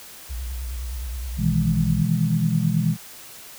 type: tone with vibrato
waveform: sine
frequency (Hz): 61.8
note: B1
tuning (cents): +2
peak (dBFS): -27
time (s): 0.29-2.03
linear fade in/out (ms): 20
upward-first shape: sine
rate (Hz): 9.6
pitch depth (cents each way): 140
type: chord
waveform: sine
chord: E major seventh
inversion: second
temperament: equal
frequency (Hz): 123.47 / 155.56 / 164.81 / 207.7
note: B2 / D#3 / E3 / G#3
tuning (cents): 0 / 0 / 0 / 0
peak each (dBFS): -25 / -25 / -21 / -25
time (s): 1.37-2.97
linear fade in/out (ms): 50
effects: white hiss -42 dBFS RMS until 3.58 s